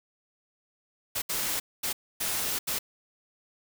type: noise bursts at uneven times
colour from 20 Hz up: white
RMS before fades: -30 dBFS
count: 5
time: 1.15-1.22 / 1.29-1.6 / 1.83-1.93 / 2.2-2.59 / 2.67-2.79 s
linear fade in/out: 10 ms
effects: none